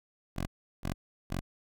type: tone bursts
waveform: 10% pulse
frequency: 45.38 Hz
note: F#1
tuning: 33 cents flat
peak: -24 dBFS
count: 3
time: 0.36-1.41 s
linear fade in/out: 10 ms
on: 110 ms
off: 360 ms
effects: none